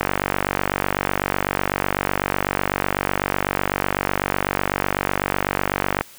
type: click train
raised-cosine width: 0.5 ms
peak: -3 dBFS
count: 289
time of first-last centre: 0.01-6.01 s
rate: 48 Hz
effects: white hiss -45 dBFS RMS until 6.18 s